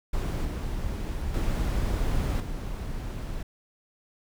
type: noise with level steps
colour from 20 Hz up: brown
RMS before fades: -28 / -31 / -26 / -33 dBFS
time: 0.13-3.43 s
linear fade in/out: 5 ms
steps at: 0.45 / 1.34 / 2.4 s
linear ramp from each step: 2 ms
effects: none